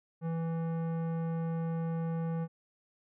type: tone with tanh clipping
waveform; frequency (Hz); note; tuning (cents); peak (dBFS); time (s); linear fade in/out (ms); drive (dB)
sine; 164.81; E3; 0; -33; 0.21-2.48; 50; 15
effects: none